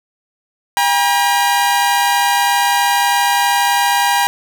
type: tone pair together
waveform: sawtooth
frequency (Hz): 804.7 / 957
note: G5 / A#5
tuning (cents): +45 / +45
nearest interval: minor third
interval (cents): 300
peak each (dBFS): -11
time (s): 0.77-4.27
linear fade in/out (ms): 0
effects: none